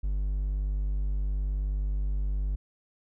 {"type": "tone", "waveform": "triangle", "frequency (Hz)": 49.53, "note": "G1", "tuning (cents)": 19, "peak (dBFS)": -24, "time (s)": [0.03, 2.56], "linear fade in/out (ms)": 10, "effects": []}